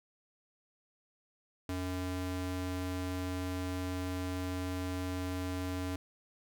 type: ring-modulated tone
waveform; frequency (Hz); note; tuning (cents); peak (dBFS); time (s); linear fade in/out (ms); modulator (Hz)
square; 182.8; F#3; -21; -32; 1.69-5.96; 2; 96.8
effects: none